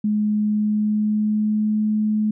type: tone with pitch glide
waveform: sine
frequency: 210.9 to 213.7 Hz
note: G#3 to G#3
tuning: +27 to +50 cents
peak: -17 dBFS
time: 0.04-2.31 s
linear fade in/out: 5 ms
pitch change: +23 cents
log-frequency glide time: 0.46-1.8 s
effects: none